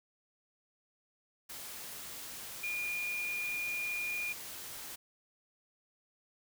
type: tone in noise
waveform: sine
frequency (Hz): 2425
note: D#7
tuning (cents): -45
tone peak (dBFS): -34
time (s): 2.63-4.33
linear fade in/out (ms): 10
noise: white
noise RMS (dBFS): -45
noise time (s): 1.49-4.96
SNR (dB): +8
effects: none